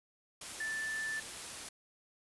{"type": "tone in noise", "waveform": "sine", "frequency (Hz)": 1760, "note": "A6", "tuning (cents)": 0, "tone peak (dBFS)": -35, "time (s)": [0.6, 1.2], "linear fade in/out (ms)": 5, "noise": "white", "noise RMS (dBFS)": -44, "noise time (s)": [0.41, 1.69], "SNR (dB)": 6, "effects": ["resampled to 24000 Hz"]}